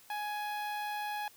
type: tone with notch filter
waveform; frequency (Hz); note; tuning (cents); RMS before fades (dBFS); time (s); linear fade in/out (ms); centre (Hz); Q
sawtooth; 835; G#5; +9; -37; 0.1-1.28; 2; 7200; 0.65
effects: white hiss -59 dBFS RMS until 1.36 s